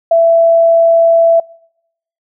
sine tone, 666 Hz, E5, 18 cents sharp, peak -5 dBFS, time 0.11-1.4 s, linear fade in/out 5 ms, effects noise-tail reverb RT60 0.8 s tail -26 dB re dry

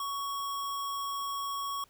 sine tone with sample-and-hold, 1118 Hz, C#6, 14 cents sharp, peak -32 dBFS, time 0-1.84 s, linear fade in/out 2 ms, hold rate 4410 Hz, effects pink hiss -64 dBFS RMS until 1.89 s

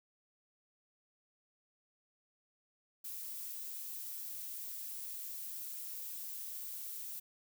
violet noise, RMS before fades -44 dBFS, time 3.04-7.2 s, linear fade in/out 10 ms, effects none

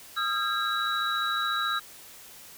sine tone cluster, 1244 / 1358 / 1619 / 3894 Hz, D#6 / F6 / G#6 / B7, -1 / -49 / -45 / -25 cents, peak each -31 dBFS, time 0.16-1.8 s, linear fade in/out 20 ms, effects white hiss -48 dBFS RMS until 2.57 s

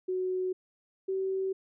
sine tone pair in turn, 370 / 382.2 Hz, F#4 / G4, 0 / -44 cents, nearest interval minor second, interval 56 cents, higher second, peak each -28 dBFS, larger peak neither, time 0.08-0.53 / 1.08-1.53 s, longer neither, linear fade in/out 10 ms, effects none

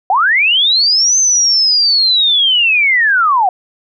sine linear two-way sweep, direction up then down, 710 to 6272 to 710 Hz, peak -8 dBFS, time 0.1-3.49 s, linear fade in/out 2 ms, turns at 1.18 s, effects none

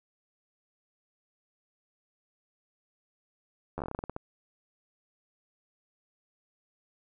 slowing click train, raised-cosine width 1 ms, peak -21 dBFS, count 13, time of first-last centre 3.78-4.164 s, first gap 11 ms, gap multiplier 1.18, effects none

